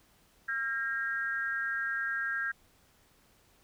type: tone with amplitude modulation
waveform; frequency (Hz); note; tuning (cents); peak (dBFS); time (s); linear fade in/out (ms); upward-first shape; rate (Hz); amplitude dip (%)
sine; 1614; G#6; -50; -26; 0.48-2.52; 10; sine; 249; 90
effects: pink hiss -65 dBFS RMS until 3.63 s